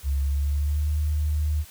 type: tone with pitch glide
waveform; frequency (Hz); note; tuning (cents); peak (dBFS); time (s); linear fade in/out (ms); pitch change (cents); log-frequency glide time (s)
sine; 69.3 to 75.57; C#2 to D#2; 0 to -50; -21; 0.03-1.65; 50; +150; 0.22-0.92
effects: white hiss -48 dBFS RMS until 1.7 s